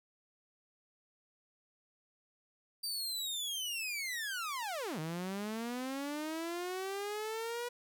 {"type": "linear two-way sweep", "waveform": "sawtooth", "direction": "down then up", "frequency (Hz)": [4699, 152.7, 487.4], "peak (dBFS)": -33, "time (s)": [2.83, 7.69], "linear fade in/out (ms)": 10, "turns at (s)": 4.99, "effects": []}